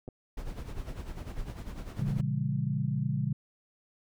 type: clicks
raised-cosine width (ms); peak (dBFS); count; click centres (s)
2; -29; 2; 0.079 / 0.087
type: noise with tremolo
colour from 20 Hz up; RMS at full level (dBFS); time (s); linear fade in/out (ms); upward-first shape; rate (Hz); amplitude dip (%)
brown; -36; 0.37-2.21; 5; sine; 10; 65
type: chord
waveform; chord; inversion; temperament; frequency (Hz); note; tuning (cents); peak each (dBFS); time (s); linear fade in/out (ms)
sine; A# diminished seventh; none; just; 116.54 / 139.85 / 167.82 / 201.4; A#2 / C#3 / E3 / G3; 0 / +16 / +31 / +47; -34 / -30 / -36 / -35; 1.99-3.33; 5
effects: none